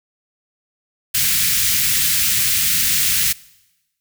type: band-stop noise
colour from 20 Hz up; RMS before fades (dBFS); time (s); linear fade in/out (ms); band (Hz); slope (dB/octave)
white; -17; 1.14-3.33; 10; 200 to 1700; 24
effects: noise-tail reverb RT60 1.0 s tail -22 dB re dry